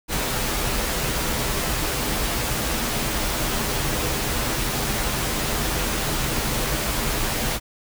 pink noise with comb filter, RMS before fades -24 dBFS, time 0.08-7.6 s, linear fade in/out 50 ms, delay 11 ms, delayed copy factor -0.5, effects none

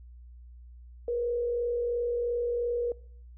sine tone with frequency modulation, 478.9 Hz, A#4, 47 cents sharp, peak -27 dBFS, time 1.08-2.92 s, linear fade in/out 2 ms, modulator 42.9 Hz, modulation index 0.34, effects noise-tail reverb RT60 0.6 s tail -23 dB re dry + added 60 Hz sine -46 dBFS peak until 3.37 s

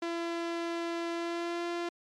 sawtooth tone with pitch glide, 338 to 344.3 Hz, E4 to F4, +43 to -25 cents, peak -28 dBFS, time 0.02-1.89 s, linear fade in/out 5 ms, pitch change +32 cents, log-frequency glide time 1.12-1.66 s, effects low-pass 5000 Hz 12 dB/octave + MP3 64 kbps

